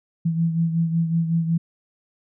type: beating tone pair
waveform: sine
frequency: 165 / 170.4 Hz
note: E3 / F3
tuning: +2 / -42 cents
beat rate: 5.4 Hz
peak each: -19 / -27 dBFS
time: 0.25-1.58 s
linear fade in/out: 10 ms
effects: none